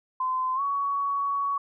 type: tone with pitch glide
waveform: sine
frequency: 1029 to 1122.1 Hz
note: C6 to C#6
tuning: -29 to +21 cents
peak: -24 dBFS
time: 0.2-1.58 s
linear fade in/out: 5 ms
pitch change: +150 cents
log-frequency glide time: 0.55-0.61 s
effects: none